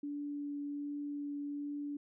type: tone with vibrato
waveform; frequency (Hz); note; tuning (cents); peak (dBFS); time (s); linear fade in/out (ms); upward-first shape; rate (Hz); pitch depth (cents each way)
sine; 288.7; D4; -30; -37; 0.03-1.97; 5; triangle; 1.3; 8
effects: none